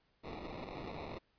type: noise with sample-and-hold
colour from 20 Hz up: blue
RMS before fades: -45 dBFS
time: 0.23-1.19 s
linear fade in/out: 20 ms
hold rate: 1575 Hz
effects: pink hiss -75 dBFS RMS until 1.38 s + resampled to 11025 Hz